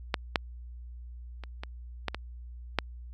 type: clicks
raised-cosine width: 0.3 ms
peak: -9 / -7 / -26 / -21 / -13 / -17 / -8 dBFS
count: 7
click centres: 0.142 / 0.358 / 1.437 / 1.635 / 2.083 / 2.146 / 2.787 s
effects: added 60 Hz sine -41 dBFS peak until 3.13 s